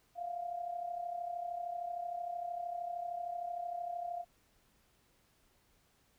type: tone with amplitude modulation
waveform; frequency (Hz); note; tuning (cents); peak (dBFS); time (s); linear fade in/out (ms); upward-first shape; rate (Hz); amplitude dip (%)
sine; 698.5; F5; 0; -34; 0.15-4.25; 50; sine; 33.1; 65
effects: pink hiss -71 dBFS RMS until 6.18 s